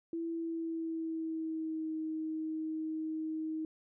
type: tone with pitch glide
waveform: sine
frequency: 332.1 to 315.5 Hz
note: E4 to D#4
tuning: +13 to +24 cents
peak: -34 dBFS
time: 0.13-3.65 s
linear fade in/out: 2 ms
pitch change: -89 cents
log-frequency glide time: 0.28-1.95 s
effects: none

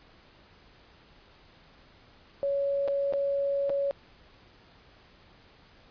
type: tone with dropouts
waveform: sine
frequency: 559 Hz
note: C#5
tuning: 14 cents sharp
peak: -25 dBFS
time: 2.43-3.91 s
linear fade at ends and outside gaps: 0 ms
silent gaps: 2.877-2.883 / 3.125-3.136 / 3.695-3.701 s
effects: pink hiss -57 dBFS RMS until 5.9 s + resampled to 11025 Hz

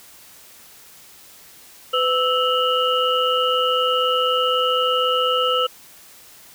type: tone cluster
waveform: sine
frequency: 504 / 1314 / 2865 / 3029 Hz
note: B4 / E6 / F7 / F#7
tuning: +35 / -6 / +44 / +40 cents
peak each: -21 / -20 / -23 / -28 dBFS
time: 1.93-5.67 s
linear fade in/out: 10 ms
effects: white hiss -46 dBFS RMS until 6.54 s

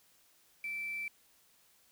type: tone with quantisation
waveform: sine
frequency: 2331 Hz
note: D7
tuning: 14 cents flat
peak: -36 dBFS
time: 0.64-1.08 s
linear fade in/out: 2 ms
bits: 9
effects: white hiss -67 dBFS RMS until 1.91 s

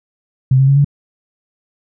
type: tone with pitch steps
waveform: sine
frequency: 130.81 / 134.64 / 138.59 / 142.65 Hz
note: C3 / C3 / C#3 / C#3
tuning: 0 / +50 / 0 / +50 cents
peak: -7 dBFS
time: 0.51-0.846 s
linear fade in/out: 5 ms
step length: 84 ms
effects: none

